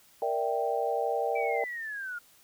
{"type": "chord", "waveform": "sine", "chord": "E half-diminished seventh", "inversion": "second", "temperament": "equal", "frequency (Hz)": [466.2, 587.3, 659.3, 784], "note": ["Bb4", "D5", "E5", "G5"], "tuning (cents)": [0, 0, 0, 0], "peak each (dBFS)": [-31, -33, -34, -31], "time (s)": [0.22, 1.64], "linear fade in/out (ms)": 2}
{"type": "linear sweep", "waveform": "sine", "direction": "down", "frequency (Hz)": [2332, 1398], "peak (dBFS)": -34, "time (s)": [1.35, 2.19], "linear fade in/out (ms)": 10}
{"effects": ["white hiss -60 dBFS RMS until 2.43 s"]}